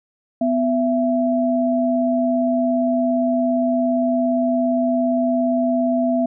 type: tone pair together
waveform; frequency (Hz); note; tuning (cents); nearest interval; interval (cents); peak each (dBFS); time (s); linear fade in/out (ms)
sine; 250 / 667.4; B3 / E5; +21 / +21; octave + perfect fourth; 1700; -18 / -19; 0.41-6.26; 5
effects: none